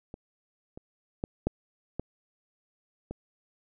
clicks, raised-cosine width 2 ms, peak -27 / -29 / -17 / -12 / -18 / -23 dBFS, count 6, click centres 0.141 / 0.775 / 1.239 / 1.47 / 1.996 / 3.11 s, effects none

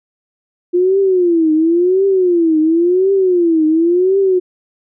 sine tone with vibrato, 349.2 Hz, F4, in tune, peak -9 dBFS, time 0.73-4.4 s, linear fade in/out 20 ms, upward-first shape triangle, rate 0.94 Hz, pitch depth 220 cents each way, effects none

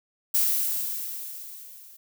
violet noise with level ramp, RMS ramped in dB -21 to -49 dBFS, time 0.34-1.97 s, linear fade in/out 10 ms, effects none

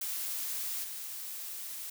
blue noise with level steps, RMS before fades -36 / -41 dBFS, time 0.01-1.9 s, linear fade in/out 5 ms, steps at 0.83 s, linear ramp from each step 20 ms, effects none

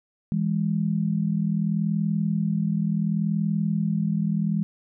sine tone pair together, 164.2 / 204.9 Hz, E3 / G#3, -6 / -23 cents, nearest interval major third, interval 383 cents, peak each -24 dBFS, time 0.32-4.63 s, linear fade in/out 0 ms, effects none

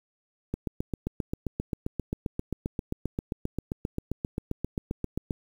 click train, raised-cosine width 3 ms, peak -16 dBFS, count 37, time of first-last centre 0.54-5.308 s, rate 7.55 Hz, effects 8-bit

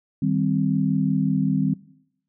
sine chord, C minor, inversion first, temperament equal, 155.56 / 196 / 261.6 Hz, Eb3 / G3 / C4, 0 / 0 / 0 cents, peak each -23 dBFS, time 0.22-1.74 s, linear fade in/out 5 ms, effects noise-tail reverb RT60 0.8 s tail -21 dB re dry

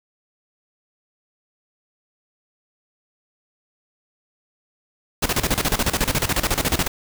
pink noise with tremolo, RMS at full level -19 dBFS, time 5.22-6.88 s, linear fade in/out 10 ms, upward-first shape square, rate 14 Hz, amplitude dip 80%, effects none

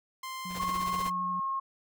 sawtooth tone, 1046.5 Hz, C6, in tune, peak -33 dBFS, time 0.23-1.1 s, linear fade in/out 5 ms
sine tone with vibrato, 181.5 Hz, F#3, 33 cents flat, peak -39 dBFS, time 0.45-1.4 s, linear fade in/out 5 ms, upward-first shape triangle, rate 12 Hz, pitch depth 18 cents each way
pink noise with tremolo, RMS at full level -39 dBFS, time 0.49-1.12 s, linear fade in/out 50 ms, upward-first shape triangle, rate 16 Hz, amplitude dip 85%
sine tone with pitch glide, 1091 to 1078.5 Hz, C#6 to C#6, -28 to -48 cents, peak -29 dBFS, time 0.59-1.6 s, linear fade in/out 10 ms, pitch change -20 cents, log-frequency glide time 0.95-1.45 s
effects none

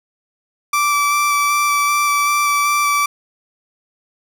30% pulse tone with vibrato, 1164 Hz, D6, 16 cents flat, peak -11 dBFS, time 0.73-3.06 s, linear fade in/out 5 ms, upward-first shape square, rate 2.6 Hz, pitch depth 9 cents each way, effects none

